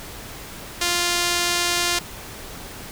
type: tone with band-pass filter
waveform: sawtooth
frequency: 349.2 Hz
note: F4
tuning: in tune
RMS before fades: -22 dBFS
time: 0.81-1.99 s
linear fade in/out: 5 ms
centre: 5500 Hz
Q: 0.68
effects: pink hiss -37 dBFS RMS until 2.91 s

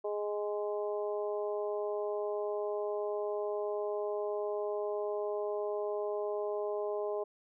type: harmonic tone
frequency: 207.7 Hz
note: G#3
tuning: in tune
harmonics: 2 / 3 / 4 / 5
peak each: -34 / -37 / -44 / -46 dBFS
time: 0.04-7.24 s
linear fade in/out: 10 ms
effects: none

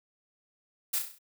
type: noise with echo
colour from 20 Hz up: blue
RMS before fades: -29 dBFS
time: 0.93-0.99 s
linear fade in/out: 10 ms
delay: 33 ms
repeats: 6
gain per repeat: -5 dB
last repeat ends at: 1.188 s
effects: none

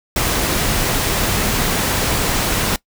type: noise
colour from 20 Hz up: pink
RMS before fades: -18 dBFS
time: 0.16-2.76 s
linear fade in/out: 2 ms
effects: noise-tail reverb RT60 0.1 s tail -21 dB re dry

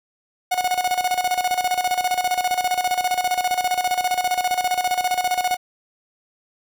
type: tone with tremolo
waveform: 45% pulse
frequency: 731 Hz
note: F#5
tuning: 21 cents flat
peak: -17 dBFS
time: 0.51-5.57 s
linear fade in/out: 10 ms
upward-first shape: square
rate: 15 Hz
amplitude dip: 70%
effects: none

